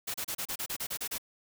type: noise bursts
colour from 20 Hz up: white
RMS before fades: -35 dBFS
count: 11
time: 0.07-1.182 s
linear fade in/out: 10 ms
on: 72 ms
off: 32 ms
effects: none